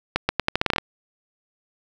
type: accelerating click train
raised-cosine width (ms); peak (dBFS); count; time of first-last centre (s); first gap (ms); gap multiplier
0.3; -3; 11; 0.16-0.783; 130; 0.82
effects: 7-bit